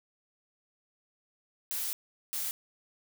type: noise bursts at uneven times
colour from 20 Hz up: blue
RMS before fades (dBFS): -34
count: 2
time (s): 1.71-1.93 / 2.33-2.51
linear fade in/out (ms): 0
effects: none